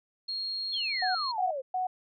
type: tone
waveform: sine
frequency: 4264 Hz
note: C8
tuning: 32 cents sharp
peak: -31 dBFS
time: 0.28-1.32 s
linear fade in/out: 10 ms
type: exponential sweep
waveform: sine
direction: down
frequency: 3520 to 505 Hz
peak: -31 dBFS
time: 0.72-1.62 s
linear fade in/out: 20 ms
type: tone bursts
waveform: sine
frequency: 740 Hz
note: F#5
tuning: in tune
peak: -27 dBFS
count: 3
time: 1.02-1.87 s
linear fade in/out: 5 ms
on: 130 ms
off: 230 ms
effects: none